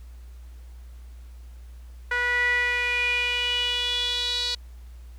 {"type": "tone with band-pass filter sweep", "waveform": "sawtooth", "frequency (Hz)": 488.1, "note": "B4", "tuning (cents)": -20, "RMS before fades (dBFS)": -25, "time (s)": [2.11, 4.55], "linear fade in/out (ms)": 5, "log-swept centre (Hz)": [1700, 4200], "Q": 6.8, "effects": ["added 60 Hz sine -40 dBFS peak until 5.18 s", "pink hiss -60 dBFS RMS until 5.18 s"]}